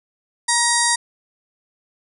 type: harmonic tone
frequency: 946 Hz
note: A#5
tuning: 25 cents sharp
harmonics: 1 / 2 / 4 / 5 / 6 / 7 / 8 / 9 / 10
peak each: -22 / -22 / -27 / -24 / -27 / -26 / -25 / -26 / -23 dBFS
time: 0.48-0.96 s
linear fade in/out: 10 ms
effects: none